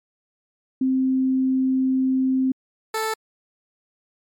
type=tone pair in turn; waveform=sine / 15% pulse; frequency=261.6 / 440 Hz; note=C4 / A4; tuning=0 / 0 cents; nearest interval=major sixth; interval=900 cents; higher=second; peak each=-17 / -16 dBFS; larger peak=second; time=0.81-2.52 / 2.94-3.14 s; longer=first; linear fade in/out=5 ms; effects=MP3 64 kbps